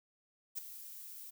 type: noise with ADSR envelope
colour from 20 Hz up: violet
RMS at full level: -37 dBFS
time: 0.55-1.31 s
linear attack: 30 ms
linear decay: 11 ms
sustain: -12 dB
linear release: 14 ms
effects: none